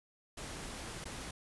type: noise with dropouts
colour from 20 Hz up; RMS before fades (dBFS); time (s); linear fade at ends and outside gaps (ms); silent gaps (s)
pink; -44; 0.37-1.31; 5; 1.043-1.054
effects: resampled to 24000 Hz